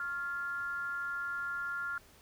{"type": "tone with frequency modulation", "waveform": "sine", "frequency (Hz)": 1396.9, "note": "F6", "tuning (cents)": 0, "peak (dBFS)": -34, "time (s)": [0, 1.98], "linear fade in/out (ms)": 2, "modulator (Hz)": 305, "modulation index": 0.44, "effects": ["pink hiss -60 dBFS RMS until 2.21 s"]}